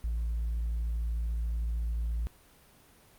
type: tone with tanh clipping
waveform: triangle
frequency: 56.8 Hz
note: A#1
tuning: 44 cents flat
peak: -29 dBFS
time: 0.04-2.27 s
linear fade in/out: 0 ms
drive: 6 dB
effects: pink hiss -59 dBFS RMS until 3.18 s + Opus 32 kbps